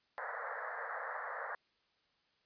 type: band-pass noise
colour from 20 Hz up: white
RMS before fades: -42 dBFS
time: 0.18-1.55 s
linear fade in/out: 0 ms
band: 470 to 1900 Hz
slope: 96 dB/octave
effects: white hiss -75 dBFS RMS until 2.45 s + resampled to 11025 Hz